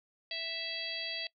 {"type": "harmonic tone", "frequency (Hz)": 659.3, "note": "E5", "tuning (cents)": 0, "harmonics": [1, 3, 4, 5, 6, 7], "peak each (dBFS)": [-47, -44, -43, -41, -44, -40], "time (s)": [0.31, 1.27], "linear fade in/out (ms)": 2, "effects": ["noise-tail reverb RT60 0.1 s tail -21 dB re dry"]}